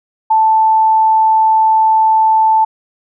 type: tone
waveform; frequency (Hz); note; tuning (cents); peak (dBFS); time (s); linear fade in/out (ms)
sine; 880; A5; 0; -7; 0.3-2.65; 10
effects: none